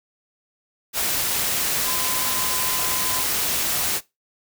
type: tone in noise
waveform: sine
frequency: 1022 Hz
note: C6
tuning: 41 cents flat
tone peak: -32 dBFS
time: 1.83-3.27 s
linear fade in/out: 50 ms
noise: white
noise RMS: -23 dBFS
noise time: 0.93-4.01 s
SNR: -12 dB
effects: noise-tail reverb RT60 0.2 s tail -19 dB re dry